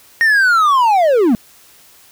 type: linear sweep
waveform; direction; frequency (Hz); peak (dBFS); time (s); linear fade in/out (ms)
triangle; down; 1864.7 to 207.1; -7; 0.21-1.35; 0
effects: white hiss -46 dBFS RMS until 2.11 s